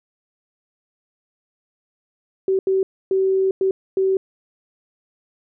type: tone bursts at uneven times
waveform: sine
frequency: 382.4 Hz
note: G4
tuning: 43 cents flat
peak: -15 dBFS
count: 5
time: 2.48-2.59 / 2.67-2.83 / 3.11-3.51 / 3.61-3.71 / 3.97-4.17 s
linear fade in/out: 2 ms
effects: none